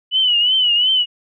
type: tone with vibrato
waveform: sine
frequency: 2960 Hz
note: F#7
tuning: in tune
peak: -12 dBFS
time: 0.11-1.06 s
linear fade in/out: 50 ms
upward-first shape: triangle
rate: 2.8 Hz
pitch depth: 97 cents each way
effects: none